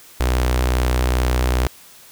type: tone with notch filter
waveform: sawtooth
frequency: 62.4 Hz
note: B1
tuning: 19 cents sharp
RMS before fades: -18 dBFS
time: 0.2-1.67 s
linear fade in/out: 0 ms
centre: 170 Hz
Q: 0.91
effects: white hiss -45 dBFS RMS until 2.11 s